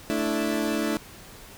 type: chord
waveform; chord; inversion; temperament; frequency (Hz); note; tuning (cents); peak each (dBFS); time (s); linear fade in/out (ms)
30% pulse; A suspended fourth; none; equal with one note detuned; 220 / 292.3 / 329.6; A3 / D4 / E4; 0 / -8 / 0; -26; 0.1-0.97; 0
effects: pink hiss -46 dBFS RMS until 1.57 s